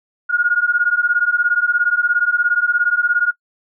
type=beating tone pair; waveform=sine; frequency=1425 / 1442 Hz; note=F6 / F#6; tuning=+34 / -45 cents; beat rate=17 Hz; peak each=-16 dBFS; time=0.29-3.32 s; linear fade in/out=20 ms; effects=noise-tail reverb RT60 0.1 s tail -24 dB re dry